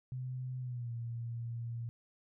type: tone with pitch glide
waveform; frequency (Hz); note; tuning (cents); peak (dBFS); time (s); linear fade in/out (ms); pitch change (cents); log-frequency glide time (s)
sine; 127.7 to 117.1; C3 to A#2; -42 to +8; -37; 0.12-1.89; 0; -150; 0.59-0.92
effects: none